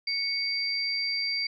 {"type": "tone pair together", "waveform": "sine", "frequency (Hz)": [2217, 4698], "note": ["C#7", "D8"], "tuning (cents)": [0, 0], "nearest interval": "octave + minor second", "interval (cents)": 1300, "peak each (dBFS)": [-31, -28], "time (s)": [0.07, 1.47], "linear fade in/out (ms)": 5, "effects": []}